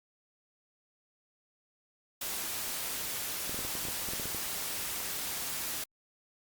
white noise, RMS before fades -36 dBFS, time 2.21-5.84 s, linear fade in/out 5 ms
clicks, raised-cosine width 2 ms, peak -28 dBFS, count 12, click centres 3.495 / 3.545 / 3.591 / 3.65 / 3.753 / 3.852 / 3.885 / 4.088 / 4.135 / 4.198 / 4.256 / 4.347 s
effects Opus 48 kbps

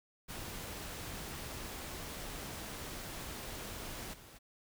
pink noise with level steps, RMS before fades -44 / -55 dBFS, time 0.28-4.39 s, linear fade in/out 20 ms, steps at 4.13 s, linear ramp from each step 10 ms, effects none

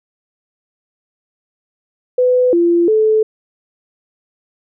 sine tone with pitch steps, 501 / 343 / 434.8 Hz, B4 / F4 / A4, +25 / -31 / -21 cents, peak -9 dBFS, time 2.18-3.23 s, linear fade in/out 5 ms, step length 350 ms, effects none

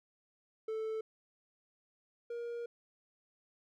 triangle tone pair in turn, 440 / 472.2 Hz, A4 / A#4, 0 / +22 cents, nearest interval minor second, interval 122 cents, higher second, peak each -33 / -36 dBFS, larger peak first, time 0.68-1.01 / 2.3-2.66 s, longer second, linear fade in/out 5 ms, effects none

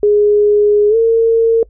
sine tone with pitch glide, 415.3 to 455.5 Hz, G#4 to A#4, 0 to -40 cents, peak -7 dBFS, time 0.03-1.63 s, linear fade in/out 2 ms, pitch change +160 cents, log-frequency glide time 0.89-0.96 s, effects noise-tail reverb RT60 0.1 s tail -24 dB re dry + added 50 Hz sine -40 dBFS peak until 1.69 s

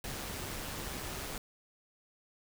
pink noise with amplitude modulation, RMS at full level -39 dBFS, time 0.04-1.38 s, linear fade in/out 2 ms, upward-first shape sine, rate 137 Hz, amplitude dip 30%, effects none

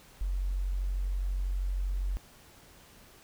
sine tone, 46.25 Hz, F#1, in tune, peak -28 dBFS, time 0.21-2.17 s, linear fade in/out 0 ms, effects pink hiss -56 dBFS RMS until 3.23 s

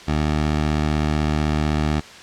15% pulse tone, 75.9 Hz, D#2, 42 cents flat, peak -12 dBFS, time 0.07-2.01 s, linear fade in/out 20 ms, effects white hiss -40 dBFS RMS until 2.22 s + low-pass 5000 Hz 12 dB/octave

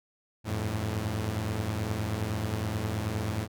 sawtooth tone cluster, 86.5 / 99.4 / 108.9 Hz, F2 / G2 / A2, -16 / +25 / -17 cents, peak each -31 / -34 / -27 dBFS, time 0.44-3.48 s, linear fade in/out 50 ms, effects none

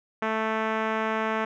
5% pulse tone with low-pass filter, 220 Hz, A3, in tune, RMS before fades -27 dBFS, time 0.22-1.45 s, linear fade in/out 5 ms, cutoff 1700 Hz, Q 0.7, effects none

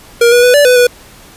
square tone with pitch steps, 471.3 / 484.8 / 494.6 / 580 / 498.9 / 489.2 Hz, A#4 / B4 / B4 / D5 / B4 / B4, +19 / -32 / +3 / -22 / +17 / -16 cents, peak -5 dBFS, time 0.21-0.87 s, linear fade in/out 5 ms, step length 110 ms, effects pink hiss -38 dBFS RMS until 1.36 s + resampled to 32000 Hz

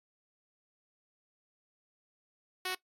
5% pulse tone, 370 Hz, F#4, in tune, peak -22 dBFS, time 2.65-2.75 s, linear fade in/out 5 ms, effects noise-tail reverb RT60 0.1 s tail -19 dB re dry + AAC 48 kbps

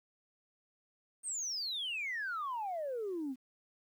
sine exponential sweep, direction down, 8870 to 246.9 Hz, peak -34 dBFS, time 1.23-3.36 s, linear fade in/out 50 ms, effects tanh soft clip ceiling -32 dBFS + 11-bit

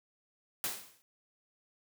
white noise with exponential decay, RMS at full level -32 dBFS, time 0.64-1.02 s, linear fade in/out 0 ms, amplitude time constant 82 ms, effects high-pass 100 Hz 12 dB/octave

